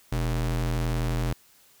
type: ring-modulated tone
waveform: square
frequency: 85.1 Hz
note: F2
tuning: 44 cents flat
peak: -22 dBFS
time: 0.12-1.33 s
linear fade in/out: 5 ms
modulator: 39.2 Hz
effects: white hiss -58 dBFS RMS until 1.8 s